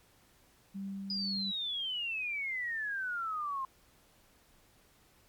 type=tone with tremolo; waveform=sine; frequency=195.9 Hz; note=G3; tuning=1 cent flat; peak=-36 dBFS; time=0.74-1.52 s; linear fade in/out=20 ms; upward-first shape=triangle; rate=2.1 Hz; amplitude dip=25%
type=exponential sweep; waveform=sine; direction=down; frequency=4978 to 1046.5 Hz; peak=-33 dBFS; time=1.1-3.65 s; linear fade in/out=2 ms
effects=pink hiss -65 dBFS RMS until 5.28 s + MP3 96 kbps